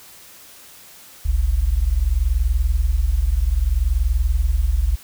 sine tone pair together, 46.59 / 67.2 Hz, F#1 / C2, +13 / +47 cents, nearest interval tritone, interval 634 cents, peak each -18 dBFS, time 1.25-4.96 s, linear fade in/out 10 ms, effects white hiss -44 dBFS RMS until 5.03 s

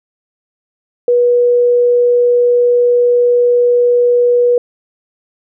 sine tone, 485.4 Hz, B4, 30 cents flat, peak -7 dBFS, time 1.08-4.58 s, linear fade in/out 2 ms, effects none

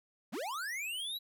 square linear sweep, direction up, 154 to 3987 Hz, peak -37 dBFS, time 0.32-1.19 s, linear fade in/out 20 ms, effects none

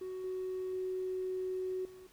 triangle tone with level steps, 372 Hz, F#4, 9 cents sharp, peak -36 / -32 / -30 / -48 dBFS, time 0.01-2.07 s, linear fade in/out 5 ms, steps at 0.24 / 0.73 / 1.85 s, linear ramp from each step 2 ms, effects tanh soft clip ceiling -32 dBFS + pink hiss -63 dBFS RMS until 2.12 s

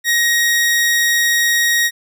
sawtooth tone, 1883 Hz, A#6, 17 cents sharp, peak -9 dBFS, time 0.04-1.91 s, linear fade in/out 50 ms, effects none

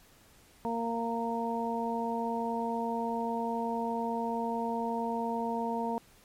harmonic tone, 231.2 Hz, A#3, 14 cents flat, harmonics 1 / 2 / 3 / 4, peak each -34 / -36 / -37 / -34 dBFS, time 0.65-5.98 s, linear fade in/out 0 ms, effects pink hiss -60 dBFS RMS until 6.24 s + MP3 64 kbps

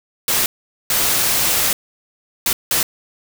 white noise bursts at uneven times, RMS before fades -17 dBFS, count 4, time 0.28-0.46 / 0.9-1.73 / 2.46-2.53 / 2.71-2.83 s, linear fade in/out 2 ms, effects none

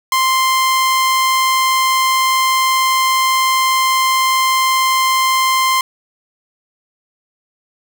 sawtooth tone, 1046.5 Hz, C6, in tune, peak -8 dBFS, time 0.12-5.81 s, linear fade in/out 2 ms, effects none

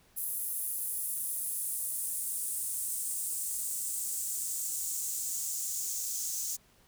white noise with high-pass filter sweep, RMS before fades -35 dBFS, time 0.16-6.57 s, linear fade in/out 20 ms, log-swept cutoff 11000 to 6500 Hz, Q 2.9, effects pink hiss -64 dBFS RMS until 6.87 s

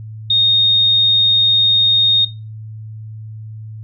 sine tone, 3700 Hz, A#7, 14 cents flat, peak -10 dBFS, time 0.3-2.25 s, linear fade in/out 5 ms, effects noise-tail reverb RT60 0.3 s tail -20 dB re dry + added 109 Hz sine -28 dBFS peak until 3.83 s

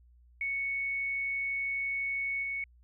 sine tone with level steps, 2217 Hz, C#7, in tune, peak -30 / -32 dBFS, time 0.41-2.64 s, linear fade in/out 2 ms, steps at 2.42 s, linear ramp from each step 20 ms, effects added 60 Hz sine -57 dBFS peak until 2.83 s

